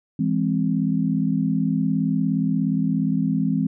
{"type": "chord", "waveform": "sine", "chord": "E augmented", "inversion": "none", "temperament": "equal with one note detuned", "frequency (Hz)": [164.81, 204.3, 261.6], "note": ["E3", "G#3", "B#3"], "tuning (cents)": [0, -28, 0], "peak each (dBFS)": -23, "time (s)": [0.19, 3.67], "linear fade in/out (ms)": 5, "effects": []}